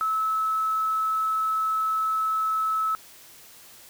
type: tone with quantisation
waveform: sine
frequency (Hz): 1300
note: E6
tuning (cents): -24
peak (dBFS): -22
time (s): 0.01-2.95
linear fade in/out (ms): 0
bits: 8
effects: white hiss -49 dBFS RMS until 3.89 s